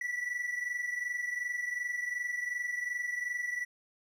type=tone pair together; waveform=triangle; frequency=1952.8 / 1975.5 Hz; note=B6 / B6; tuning=-20 / 0 cents; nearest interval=unison; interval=20 cents; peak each=-32 / -37 dBFS; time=0.01-3.65 s; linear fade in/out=5 ms; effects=none